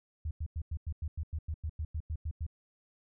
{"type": "tone bursts", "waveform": "sine", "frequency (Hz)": 78, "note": "D#2", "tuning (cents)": 5, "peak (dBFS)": -32, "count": 15, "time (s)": [0.25, 2.466], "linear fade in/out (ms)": 5, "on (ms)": 60, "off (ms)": 94, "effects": []}